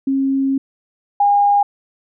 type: tone pair in turn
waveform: sine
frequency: 270.5 / 812.5 Hz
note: C#4 / G#5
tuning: -42 / -38 cents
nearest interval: octave + perfect fifth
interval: 1904 cents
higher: second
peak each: -14 / -10 dBFS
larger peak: second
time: 0.07-0.58 / 1.2-1.63 s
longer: first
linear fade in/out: 5 ms
effects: none